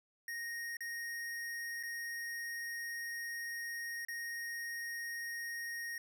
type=tone with dropouts; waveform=square; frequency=1864.7 Hz; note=A#6; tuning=in tune; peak=-40 dBFS; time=0.28-5.98 s; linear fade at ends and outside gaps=2 ms; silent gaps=0.769-0.806 / 1.829-1.834 / 4.05-4.084 s; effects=none